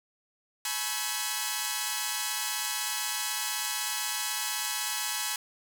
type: tone cluster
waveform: 5% pulse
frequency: 846 / 981 / 1087 / 1314 / 1556 Hz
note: G#5 / B5 / C#6 / E6 / G6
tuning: +32 / -12 / -34 / -6 / -13 cents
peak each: -22 / -23 / -26 / -27 / -27 dBFS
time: 0.65-5.36 s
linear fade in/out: 2 ms
effects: none